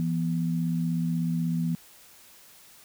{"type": "tone pair together", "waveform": "sine", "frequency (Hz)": [167.9, 244.2], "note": ["E3", "B3"], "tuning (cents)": [32, -19], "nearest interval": "tritone", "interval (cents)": 649, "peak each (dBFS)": [-25, -31], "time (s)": [0, 1.75], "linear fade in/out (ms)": 0, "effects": ["white hiss -53 dBFS RMS until 2.84 s"]}